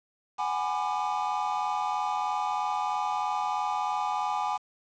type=chord; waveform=triangle; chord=G# half-diminished seventh; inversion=third; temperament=just; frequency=747.5 / 830.6 / 996.7 / 1196.1 Hz; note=F#5 / G#5 / B5 / D6; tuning=+17 / 0 / +16 / +31 cents; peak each=-32 / -28 / -32 / -32 dBFS; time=0.38-4.58 s; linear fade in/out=20 ms; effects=resampled to 16000 Hz + 8-bit